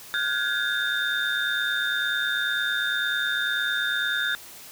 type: tone cluster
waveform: sine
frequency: 1422 / 1531 / 1673 / 3630 Hz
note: F6 / G6 / G#6 / A#7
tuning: +31 / -41 / +12 / -47 cents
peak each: -28 dBFS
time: 0.14-4.35 s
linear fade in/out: 0 ms
effects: tanh soft clip ceiling -15 dBFS + white hiss -44 dBFS RMS until 4.71 s